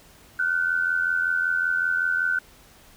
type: tone pair together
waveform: sine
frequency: 1430 / 1515.3 Hz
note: F6 / F#6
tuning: +41 / +41 cents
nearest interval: minor second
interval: 100 cents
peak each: -26 / -22 dBFS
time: 0.39-2.39 s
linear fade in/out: 5 ms
effects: pink hiss -52 dBFS RMS until 2.96 s